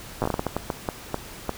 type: slowing click train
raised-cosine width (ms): 1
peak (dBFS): -10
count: 14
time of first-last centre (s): 0.22-1.493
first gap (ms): 8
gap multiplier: 1.37
effects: pink hiss -41 dBFS RMS until 1.57 s